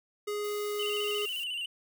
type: tone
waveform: square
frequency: 415.3 Hz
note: G#4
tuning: in tune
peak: -32 dBFS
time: 0.27-1.26 s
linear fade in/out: 10 ms
type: noise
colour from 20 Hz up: blue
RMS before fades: -47 dBFS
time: 0.44-1.44 s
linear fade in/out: 2 ms
type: tone with vibrato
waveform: triangle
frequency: 2885 Hz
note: F#7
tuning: 44 cents flat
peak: -31 dBFS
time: 0.79-1.66 s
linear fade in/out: 5 ms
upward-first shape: square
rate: 14 Hz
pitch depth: 61 cents each way
effects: none